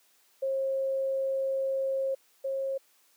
sine tone pair in turn, 537 / 539.4 Hz, C5 / C#5, +45 / -47 cents, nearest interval unison, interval 8 cents, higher second, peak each -26 / -28 dBFS, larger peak first, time 0.42-2.15 / 2.44-2.78 s, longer first, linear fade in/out 10 ms, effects white hiss -65 dBFS RMS until 3.16 s + high-pass 300 Hz 12 dB/octave

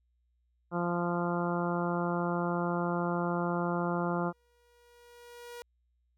harmonic tone, 173.7 Hz, F3, 9 cents flat, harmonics 1 / 2 / 3 / 4 / 5 / 6 / 7 / 8, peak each -32 / -35 / -37 / -38 / -39 / -40 / -40 / -41 dBFS, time 0.71-4.33 s, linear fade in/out 50 ms
sawtooth tone with exponential growth, 479.4 Hz, A#4, 48 cents sharp, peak -37 dBFS, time 3.96-5.62 s, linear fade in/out 0 ms, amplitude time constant 360 ms
effects added 60 Hz sine -70 dBFS peak until 6.17 s

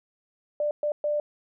sine tone bursts at uneven times, 593 Hz, D5, 17 cents sharp, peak -23 dBFS, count 3, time 0.6-0.71 / 0.83-0.92 / 1.04-1.2 s, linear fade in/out 2 ms, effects none

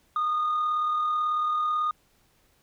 sine tone with amplitude modulation, 1228 Hz, D#6, 23 cents flat, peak -20 dBFS, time 0.16-1.91 s, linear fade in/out 2 ms, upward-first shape sine, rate 38.2 Hz, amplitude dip 30%, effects tanh soft clip ceiling -21 dBFS + pink hiss -65 dBFS RMS until 2.62 s

